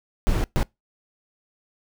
brown noise bursts at uneven times, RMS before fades -20 dBFS, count 2, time 0.27-0.44 / 0.56-0.63 s, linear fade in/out 0 ms, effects noise-tail reverb RT60 0.2 s tail -25 dB re dry

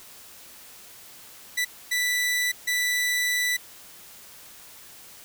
sawtooth tone bursts at uneven times, 1975.5 Hz, B6, in tune, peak -19 dBFS, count 3, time 1.57-1.65 / 1.91-2.52 / 2.67-3.57 s, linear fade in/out 10 ms, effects white hiss -47 dBFS RMS until 5.24 s

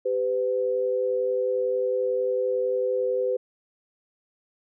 sine tone pair together, 393.4 / 504.5 Hz, G4 / B4, +6 / +37 cents, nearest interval major third, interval 431 cents, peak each -28 / -23 dBFS, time 0.05-3.37 s, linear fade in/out 10 ms, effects none

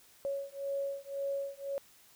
sine beating tone pair, 554.4 / 556.3 Hz, C#5 / C#5, 0 / +6 cents, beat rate 1.9 Hz, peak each -37 / -37 dBFS, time 0.25-1.78 s, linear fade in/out 0 ms, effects white hiss -61 dBFS RMS until 2.15 s

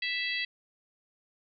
harmonic tone, 659.3 Hz, E5, in tune, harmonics 3 / 4 / 5 / 6 / 7, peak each -33 / -35 / -37 / -39 / -40 dBFS, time 0.02-0.45 s, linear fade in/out 5 ms, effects none

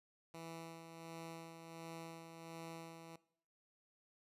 10% pulse tone with tremolo, 164.81 Hz, E3, in tune, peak -39 dBFS, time 0.34-3.16 s, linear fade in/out 2 ms, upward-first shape sine, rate 1.4 Hz, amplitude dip 50%, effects noise-tail reverb RT60 0.6 s tail -20 dB re dry + resampled to 32000 Hz

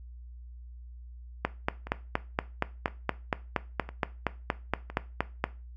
two click trains, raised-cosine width 0.5 ms, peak -24 / -10 dBFS, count 4 / 18, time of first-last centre 1.87-4.9 / 1.45-5.441 s, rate 0.99 / 4.26 Hz, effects noise-tail reverb RT60 0.3 s tail -17 dB re dry + added 60 Hz sine -43 dBFS peak until 5.76 s

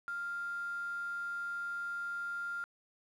sine tone with quantisation, 1396.9 Hz, F6, in tune, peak -36 dBFS, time 0.08-2.64 s, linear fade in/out 0 ms, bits 8, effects low-pass 6000 Hz 12 dB/octave

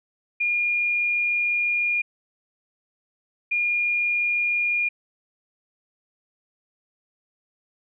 sine tone bursts at uneven times, 2422 Hz, D#7, 47 cents flat, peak -20 dBFS, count 2, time 0.4-2.02 / 3.51-4.89 s, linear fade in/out 10 ms, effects none

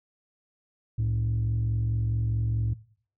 sine tone pair together, 65.41 / 110.12 Hz, C2 / A2, 0 / +2 cents, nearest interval major sixth, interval 902 cents, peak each -29 / -22 dBFS, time 0.98-2.74 s, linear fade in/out 10 ms, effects noise-tail reverb RT60 0.5 s tail -19 dB re dry + tanh soft clip ceiling -21 dBFS

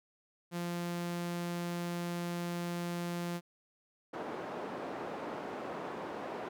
sawtooth tone, 173.4 Hz, F3, 12 cents flat, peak -31 dBFS, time 0.51-3.41 s, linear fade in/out 50 ms
white band-pass noise, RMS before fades -41 dBFS, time 4.13-6.49 s, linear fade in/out 10 ms, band 230 to 750 Hz, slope 12 dB/octave
effects none

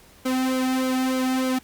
sawtooth tone with flanger, 258.7 Hz, C4, 19 cents flat, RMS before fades -23 dBFS, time 0.25-1.59 s, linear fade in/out 10 ms, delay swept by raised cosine 1.1 to 2.1 ms, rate 3.3 Hz, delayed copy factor -0.8, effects pink hiss -52 dBFS RMS until 1.63 s + Opus 48 kbps

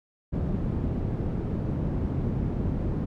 white low-pass noise, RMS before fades -28 dBFS, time 0.32-3.06 s, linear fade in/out 20 ms, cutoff 190 Hz, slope 12 dB/octave, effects none

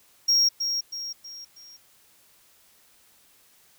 triangle tone with echo, 5588 Hz, F8, in tune, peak -16 dBFS, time 0.28-0.49 s, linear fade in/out 10 ms, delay 320 ms, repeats 4, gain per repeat -7 dB, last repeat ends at 1.77 s, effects white hiss -59 dBFS RMS until 3.78 s

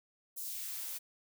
blue noise with high-pass filter sweep, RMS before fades -41 dBFS, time 0.36-0.99 s, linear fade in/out 20 ms, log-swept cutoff 7800 to 220 Hz, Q 0.84, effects none

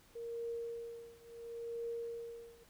sine tone with tremolo, 466 Hz, A#4, 1 cent flat, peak -37 dBFS, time 0.15-2.64 s, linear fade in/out 10 ms, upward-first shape triangle, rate 0.72 Hz, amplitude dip 95%, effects pink hiss -65 dBFS RMS until 2.69 s

